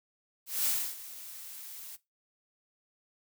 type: noise with ADSR envelope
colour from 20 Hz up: blue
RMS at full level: -28 dBFS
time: 0.46-1.97 s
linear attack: 200 ms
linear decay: 290 ms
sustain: -17 dB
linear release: 22 ms
effects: noise-tail reverb RT60 0.2 s tail -18 dB re dry